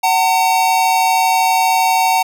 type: tone pair together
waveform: square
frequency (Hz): 753 / 905.5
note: F#5 / A5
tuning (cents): +30 / +49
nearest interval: minor third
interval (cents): 319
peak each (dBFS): -15 / -15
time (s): 0.03-2.23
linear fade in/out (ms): 10
effects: none